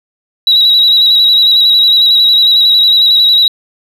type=tone with vibrato; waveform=sine; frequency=3874 Hz; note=B7; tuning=34 cents flat; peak=-3 dBFS; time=0.47-3.48 s; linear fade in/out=2 ms; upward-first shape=square; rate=11 Hz; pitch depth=26 cents each way; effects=tanh soft clip ceiling -1 dBFS